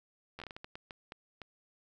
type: slowing click train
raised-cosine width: 0.3 ms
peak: -28 dBFS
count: 12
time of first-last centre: 0.39-1.417 s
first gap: 11 ms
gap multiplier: 1.39
effects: none